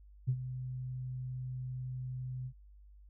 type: tone with ADSR envelope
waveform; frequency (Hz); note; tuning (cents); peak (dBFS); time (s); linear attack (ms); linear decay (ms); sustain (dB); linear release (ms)
sine; 127.7; C3; -42; -25; 0.27-2.53; 20; 65; -12; 69
effects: tanh soft clip ceiling -21 dBFS + added 50 Hz sine -54 dBFS peak until 3.09 s